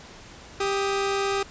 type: tone pair together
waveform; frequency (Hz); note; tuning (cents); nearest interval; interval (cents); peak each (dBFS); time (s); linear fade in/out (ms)
sawtooth; 394.9 / 1253.7; G4 / D#6; +13 / +13; octave + minor sixth; 2000; -20 / -27; 0.6-1.43; 5
effects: pink hiss -45 dBFS RMS until 1.5 s + resampled to 16000 Hz